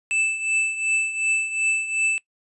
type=tone with tremolo; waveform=square; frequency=2637 Hz; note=E7; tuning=in tune; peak=-18 dBFS; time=0.11-2.18 s; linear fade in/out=0 ms; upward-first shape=triangle; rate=2.7 Hz; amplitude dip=75%; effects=noise-tail reverb RT60 0.1 s tail -21 dB re dry + resampled to 24000 Hz